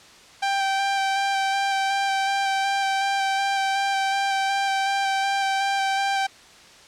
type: tone with vibrato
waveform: sawtooth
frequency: 784 Hz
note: G5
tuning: in tune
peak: -17 dBFS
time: 0.42-6.27 s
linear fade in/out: 10 ms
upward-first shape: square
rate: 2.7 Hz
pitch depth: 12 cents each way
effects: white hiss -48 dBFS RMS until 6.87 s + low-pass 6000 Hz 12 dB/octave